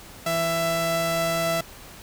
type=tone pair together; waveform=sawtooth; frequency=165.34 / 665 Hz; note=E3 / E5; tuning=+6 / +15 cents; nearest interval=2 octaves; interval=2409 cents; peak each=-26 / -19 dBFS; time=0.26-1.61 s; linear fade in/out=5 ms; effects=pink hiss -44 dBFS RMS until 2.02 s